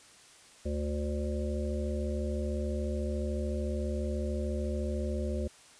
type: harmonic tone with a mistuned harmonic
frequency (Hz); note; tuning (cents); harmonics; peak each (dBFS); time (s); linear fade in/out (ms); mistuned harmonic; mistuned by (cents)
73.9; D2; +11; 1 / 3 / 5 / 7 / 8; -32 / -37 / -39 / -40 / -41; 0.65-5.48; 10; 5; -31
effects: white hiss -56 dBFS RMS until 5.79 s + resampled to 22050 Hz